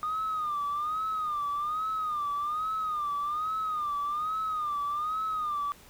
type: tone with vibrato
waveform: sine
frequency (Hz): 1221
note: D#6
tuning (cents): -33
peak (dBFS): -27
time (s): 0.03-5.72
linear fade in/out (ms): 0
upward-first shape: sine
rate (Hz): 1.2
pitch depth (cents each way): 100
effects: tanh soft clip ceiling -25 dBFS + pink hiss -54 dBFS RMS until 5.89 s